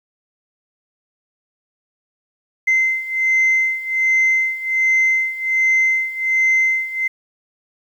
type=beating tone pair; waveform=sine; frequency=2070 / 2071.3 Hz; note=C7 / C7; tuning=-19 / -18 cents; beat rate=1.3 Hz; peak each=-18 / -15 dBFS; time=2.67-7.08 s; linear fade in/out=10 ms; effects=tanh soft clip ceiling -9 dBFS + 8-bit